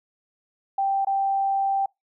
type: tone with dropouts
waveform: sine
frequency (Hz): 784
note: G5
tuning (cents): 0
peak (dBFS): -20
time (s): 0.78-1.86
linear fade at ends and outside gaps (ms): 5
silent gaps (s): 1.049-1.069
effects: noise-tail reverb RT60 0.2 s tail -26 dB re dry